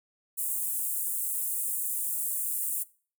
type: high-pass noise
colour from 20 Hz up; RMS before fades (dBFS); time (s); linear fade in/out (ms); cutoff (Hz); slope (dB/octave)
pink; -31; 0.37-2.84; 20; 8300; 48
effects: noise-tail reverb RT60 0.4 s tail -20 dB re dry